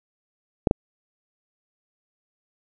clicks, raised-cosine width 2 ms, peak -3 dBFS, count 2, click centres 0.672 / 0.711 s, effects none

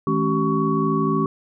sine tone cluster, 159.6 / 212.5 / 276.4 / 383.3 / 1120 Hz, D#3 / G#3 / C#4 / G4 / C#6, +44 / +40 / -5 / -39 / +18 cents, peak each -24 dBFS, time 0.07-1.26 s, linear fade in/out 2 ms, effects none

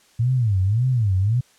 sine tone with vibrato, 110 Hz, A2, in tune, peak -16 dBFS, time 0.19-1.41 s, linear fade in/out 10 ms, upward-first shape sine, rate 1.8 Hz, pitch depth 290 cents each way, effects white hiss -56 dBFS RMS until 1.58 s + low-pass 9000 Hz 12 dB/octave

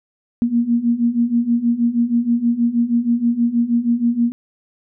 sine beating tone pair, 232.7 / 239 Hz, A#3 / A#3, -3 / +43 cents, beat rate 6.3 Hz, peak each -19 / -16 dBFS, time 0.42-4.32 s, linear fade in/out 0 ms, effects none

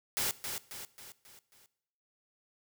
white noise with echo, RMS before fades -32 dBFS, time 0.17-0.31 s, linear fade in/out 0 ms, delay 270 ms, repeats 5, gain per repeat -6 dB, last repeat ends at 1.66 s, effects noise-tail reverb RT60 0.8 s tail -19 dB re dry

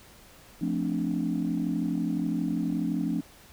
sine chord, D minor seventh, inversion first, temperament equal, 174.61 / 220 / 261.6 / 293.7 Hz, F3 / A3 / C4 / D4, 0 / 0 / 0 / 0 cents, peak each -30 / -31 / -31 / -30 dBFS, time 0.61-3.21 s, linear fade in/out 10 ms, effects tanh soft clip ceiling -18 dBFS + pink hiss -53 dBFS RMS until 3.52 s

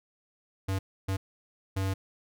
square tone bursts at uneven times, 96.1 Hz, G2, 34 cents flat, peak -28 dBFS, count 3, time 0.68-0.79 / 1.08-1.17 / 1.76-1.94 s, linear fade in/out 10 ms, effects none

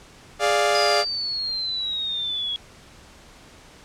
sawtooth chord, D diminished, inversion second, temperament equal, 415.3 / 587.3 / 698.5 Hz, Ab4 / D5 / F5, 0 / 0 / 0 cents, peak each -20 / -18 / -18 dBFS, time 0.39-1.05 s, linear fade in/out 50 ms
sine exponential sweep, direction down, 4963 to 3322 Hz, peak -24 dBFS, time 0.75-2.56 s, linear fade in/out 0 ms
effects pink hiss -48 dBFS RMS until 3.84 s + low-pass 8000 Hz 12 dB/octave

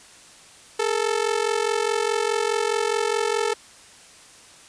sawtooth ring-modulated tone, 440 Hz, A4, in tune, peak -14 dBFS, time 0.79-3.54 s, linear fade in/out 5 ms, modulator 22.4 Hz, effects white hiss -48 dBFS RMS until 4.68 s + resampled to 22050 Hz

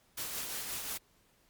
white noise with tremolo, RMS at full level -37 dBFS, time 0.17-0.98 s, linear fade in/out 10 ms, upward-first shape triangle, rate 5.7 Hz, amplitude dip 40%, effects pink hiss -68 dBFS RMS until 1.49 s + MP3 96 kbps

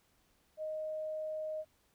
sine tone, 622.3 Hz, D#5, in tune, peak -36 dBFS, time 0.57-1.65 s, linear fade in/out 50 ms, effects pink hiss -72 dBFS RMS until 1.94 s

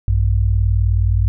sine tone pair together, 58 / 97.4 Hz, A#1 / G2, -8 / -11 cents, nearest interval major sixth, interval 897 cents, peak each -15 dBFS, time 0.08-1.28 s, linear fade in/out 0 ms, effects none

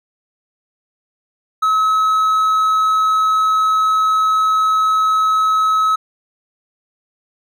triangle tone, 1286 Hz, E6, 43 cents flat, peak -10 dBFS, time 1.62-5.96 s, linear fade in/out 10 ms, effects none

